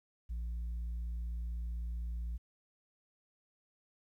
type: tone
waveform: sine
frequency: 57.9 Hz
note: A#1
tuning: 11 cents flat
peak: -33 dBFS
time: 0.29-2.38 s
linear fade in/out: 20 ms
effects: tanh soft clip ceiling -35 dBFS + 12-bit